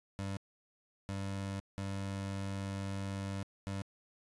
25% pulse tone bursts at uneven times, 98 Hz, G2, in tune, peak -33 dBFS, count 4, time 0.19-0.37 / 1.09-1.6 / 1.78-3.43 / 3.67-3.82 s, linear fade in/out 0 ms, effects resampled to 24000 Hz

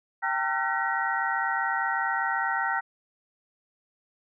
sine tone cluster, 783 / 908 / 1362 / 1510 / 1903 Hz, G5 / A#5 / F6 / F#6 / A#6, -2 / -46 / -44 / +35 / +35 cents, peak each -31 dBFS, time 0.22-2.81 s, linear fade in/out 20 ms, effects none

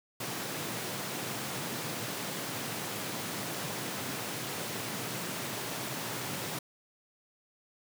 pink high-pass noise, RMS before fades -37 dBFS, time 0.2-6.59 s, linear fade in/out 5 ms, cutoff 110 Hz, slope 48 dB/octave, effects none

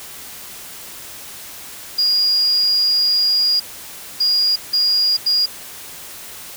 triangle tone bursts at uneven times, 4849 Hz, D#8, 45 cents flat, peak -10 dBFS, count 4, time 1.98-3.6 / 4.2-4.56 / 4.73-5.17 / 5.26-5.46 s, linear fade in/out 10 ms, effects tanh soft clip ceiling -11 dBFS + white hiss -35 dBFS RMS until 6.56 s

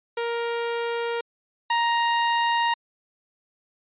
sawtooth tone pair in turn, 468.3 / 936.6 Hz, A#4 / A#5, +8 / +8 cents, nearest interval octave, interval 1200 cents, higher second, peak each -21 / -16 dBFS, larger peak second, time 0.17-1.21 / 1.7-2.74 s, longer neither, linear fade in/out 5 ms, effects resampled to 8000 Hz

